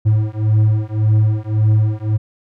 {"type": "beating tone pair", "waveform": "triangle", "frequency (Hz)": [106.8, 108.6], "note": ["G#2", "A2"], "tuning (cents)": [49, -22], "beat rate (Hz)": 1.8, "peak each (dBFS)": -13, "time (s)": [0.05, 2.18], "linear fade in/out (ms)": 20, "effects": []}